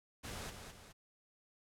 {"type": "noise with echo", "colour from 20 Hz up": "pink", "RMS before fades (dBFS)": -45, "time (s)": [0.23, 0.51], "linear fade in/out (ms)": 20, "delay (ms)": 210, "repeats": 2, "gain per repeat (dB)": -6, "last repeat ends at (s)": 0.93, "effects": ["low-pass 11000 Hz 12 dB/octave"]}